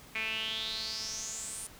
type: tone with band-pass filter sweep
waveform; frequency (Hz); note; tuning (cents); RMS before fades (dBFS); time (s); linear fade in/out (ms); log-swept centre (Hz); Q
sawtooth; 220.6; A3; +5; -37; 0.15-1.67; 5; 2300 to 9600; 7.1
effects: pink hiss -53 dBFS RMS until 1.79 s